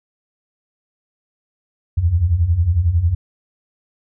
sine beating tone pair, 77.78 / 88.78 Hz, D#2 / F2, 0 / +29 cents, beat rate 11 Hz, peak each -19 / -14 dBFS, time 1.97-3.15 s, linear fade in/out 10 ms, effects none

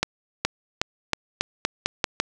accelerating click train, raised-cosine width 0.2 ms, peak -3 dBFS, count 9, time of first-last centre 0.03-2.2 s, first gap 420 ms, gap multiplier 0.87, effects none

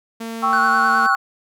sawtooth tone with pitch glide, 227.4 to 228.7 Hz, A#3 to A#3, -43 to -33 cents, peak -23 dBFS, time 0.2-1.07 s, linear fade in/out 10 ms, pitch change +10 cents, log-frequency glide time 0.35-0.62 s
sine chord, C# diminished, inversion second, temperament equal, 784 / 1108.7 / 1318.5 Hz, G5 / C#6 / E6, 0 / 0 / 0 cents, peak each -21 / -18 / -20 dBFS, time 0.42-1.16 s, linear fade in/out 20 ms
triangle tone with vibrato, 1480 Hz, F#6, in tune, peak -16 dBFS, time 0.53-1.15 s, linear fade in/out 0 ms, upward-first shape sine, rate 9.7 Hz, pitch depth 40 cents each way
effects none

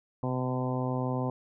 harmonic tone with a mistuned harmonic, 127.5 Hz, C3, 44 cents flat, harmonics 1 / 2 / 3 / 4 / 5 / 6 / 7 / 8, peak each -31 / -33 / -39 / -37 / -40 / -41 / -40 / -41 dBFS, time 0.23-1.3 s, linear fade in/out 2 ms, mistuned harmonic 1, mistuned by +19 cents, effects none

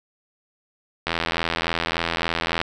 click train, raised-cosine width 0.3 ms, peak -6 dBFS, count 130, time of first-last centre 1.07-2.615 s, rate 83.5 Hz, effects none

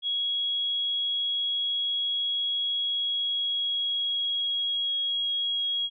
sine tone with pitch glide, 3322 to 3299 Hz, G#7 to G#7, 0 to -12 cents, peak -25 dBFS, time 0.02-5.9 s, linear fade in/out 50 ms, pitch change -12 cents, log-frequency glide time 2.78-5.07 s, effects none

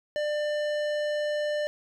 sine tone with tanh clipping, 596 Hz, D5, 25 cents sharp, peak -28 dBFS, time 0.16-1.67 s, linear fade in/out 0 ms, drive 16 dB, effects none

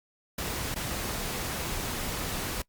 pink noise with dropouts, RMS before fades -33 dBFS, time 0.38-2.62 s, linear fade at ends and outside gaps 5 ms, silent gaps 0.744-0.759 s, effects noise-tail reverb RT60 0.1 s tail -23 dB re dry + Opus 48 kbps

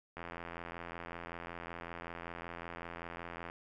click train, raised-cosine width 0.5 ms, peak -28 dBFS, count 285, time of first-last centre 0.17-3.499 s, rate 85.3 Hz, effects none

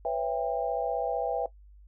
sine chord, C# half-diminished seventh, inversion third, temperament just, 498.9 / 554.4 / 665.2 / 798.3 Hz, B4 / C#5 / E5 / G5, +17 / 0 / +16 / +31 cents, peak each -32 / -35 / -31 / -32 dBFS, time 0.05-1.46 s, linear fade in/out 2 ms, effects noise-tail reverb RT60 0.1 s tail -17 dB re dry + added 50 Hz sine -50 dBFS peak until 1.87 s

